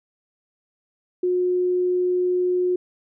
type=tone; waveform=sine; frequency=361.3 Hz; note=F#4; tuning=41 cents flat; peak=-18 dBFS; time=1.23-2.76 s; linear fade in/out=5 ms; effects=none